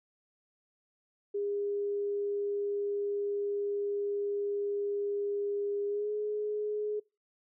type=tone with pitch glide; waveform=sine; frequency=406.3 to 420.6 Hz; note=G#4 to G#4; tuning=-38 to +22 cents; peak=-30 dBFS; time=1.34-7 s; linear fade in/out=10 ms; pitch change=+60 cents; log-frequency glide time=5.87-6.11 s; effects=noise-tail reverb RT60 0.3 s tail -26 dB re dry